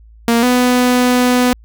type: tone pair in turn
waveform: sawtooth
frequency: 233.1 / 248.6 Hz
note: A#3 / B3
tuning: 0 / +12 cents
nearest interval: minor second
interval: 112 cents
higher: second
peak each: -6 dBFS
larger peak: neither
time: 0.28-0.43 / 0.43-1.53 s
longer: second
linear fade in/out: 0 ms
effects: added 55 Hz sine -39 dBFS peak until 1.64 s